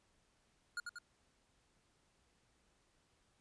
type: tone with echo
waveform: square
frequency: 1430 Hz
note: F6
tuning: 41 cents sharp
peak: -39 dBFS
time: 0.77-0.8 s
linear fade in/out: 2 ms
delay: 93 ms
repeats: 2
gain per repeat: -4 dB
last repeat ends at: 0.986 s
effects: pink hiss -75 dBFS RMS until 3.4 s + resampled to 22050 Hz